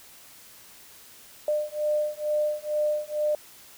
sine beating tone pair, 600 / 602.2 Hz, D5 / D5, +37 / +43 cents, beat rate 2.2 Hz, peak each -27 / -27 dBFS, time 1.48-3.35 s, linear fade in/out 2 ms, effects white hiss -50 dBFS RMS until 3.77 s

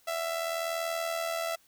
sawtooth tone with amplitude modulation, 665 Hz, E5, 15 cents sharp, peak -24 dBFS, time 0.07-1.56 s, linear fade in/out 10 ms, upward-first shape sine, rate 80.7 Hz, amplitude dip 55%, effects white hiss -64 dBFS RMS until 1.67 s

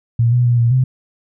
sine tone with pitch steps, 117.1 / 122.8 / 120.5 / 117.6 / 129 Hz, A#2 / B2 / B2 / A#2 / C3, +8 / -9 / -42 / +16 / -24 cents, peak -10 dBFS, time 0.19-0.84 s, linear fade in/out 5 ms, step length 130 ms, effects none

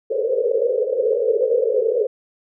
pink band-pass noise, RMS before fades -19 dBFS, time 0.1-2.07 s, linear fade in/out 10 ms, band 430 to 530 Hz, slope 96 dB/octave, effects none

